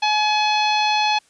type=harmonic tone; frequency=848 Hz; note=G#5; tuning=36 cents sharp; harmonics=1 / 2 / 3 / 4 / 5 / 6 / 7; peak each=-18 / -31 / -23 / -26 / -26 / -38 / -37 dBFS; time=0.02-1.19 s; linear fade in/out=10 ms; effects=white hiss -57 dBFS RMS until 1.29 s + resampled to 22050 Hz